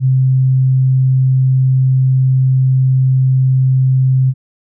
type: tone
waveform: sine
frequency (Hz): 130.81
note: C3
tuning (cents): 0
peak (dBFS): -8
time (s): 0-4.34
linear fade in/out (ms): 50
effects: none